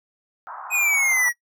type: band-pass noise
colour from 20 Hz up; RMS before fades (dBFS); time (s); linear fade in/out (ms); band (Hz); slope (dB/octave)
pink; -36; 0.47-1.29; 0; 770 to 1400; 48
type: exponential sweep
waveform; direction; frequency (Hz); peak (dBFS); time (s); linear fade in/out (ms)
square; down; 2525 to 1900; -18; 0.7-1.33; 50
effects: noise-tail reverb RT60 0.1 s tail -21 dB re dry